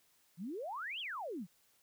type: exponential two-way sweep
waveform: sine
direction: up then down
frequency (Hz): 155.56 to 3398 to 155.56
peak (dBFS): -39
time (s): 0.37-1.47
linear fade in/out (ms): 50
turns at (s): 1
effects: white hiss -71 dBFS RMS until 1.82 s